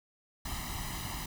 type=noise with comb filter; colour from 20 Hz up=pink; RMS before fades=-38 dBFS; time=0.45-1.26 s; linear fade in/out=5 ms; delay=1 ms; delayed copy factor=+0.8; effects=none